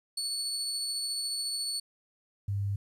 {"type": "tone with tremolo", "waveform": "30% pulse", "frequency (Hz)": 4435, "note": "C#8", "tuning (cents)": 0, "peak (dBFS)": -27, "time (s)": [0.17, 1.8], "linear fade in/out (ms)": 5, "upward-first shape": "triangle", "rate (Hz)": 14, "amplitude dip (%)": 25}
{"type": "tone", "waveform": "sine", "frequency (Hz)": 100, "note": "G2", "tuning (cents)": 35, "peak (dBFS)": -28, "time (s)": [2.48, 2.76], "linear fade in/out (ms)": 5}
{"effects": ["resampled to 32000 Hz", "11-bit"]}